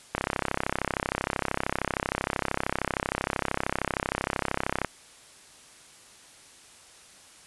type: click train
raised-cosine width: 0.5 ms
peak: -10 dBFS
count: 156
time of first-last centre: 0.15-4.847 s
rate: 33 Hz
effects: white hiss -52 dBFS RMS until 7.46 s + resampled to 24000 Hz